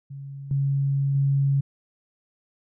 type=tone with level steps; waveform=sine; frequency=138.59 Hz; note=C#3; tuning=in tune; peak=-34 / -20 / -18 dBFS; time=0.1-1.61 s; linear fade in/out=10 ms; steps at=0.51 / 1.15 s; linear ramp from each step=2 ms; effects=none